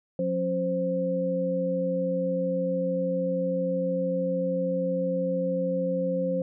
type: tone cluster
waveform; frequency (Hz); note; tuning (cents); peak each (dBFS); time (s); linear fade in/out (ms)
sine; 179.6 / 272.7 / 523; F3 / C#4 / C5; +49 / -28 / -1; -29 / -34 / -26; 0.19-6.42; 2
effects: none